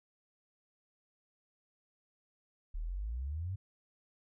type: exponential sweep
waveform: sine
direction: up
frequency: 36.05 to 99.9 Hz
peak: -35 dBFS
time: 2.74-3.56 s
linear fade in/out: 10 ms
effects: none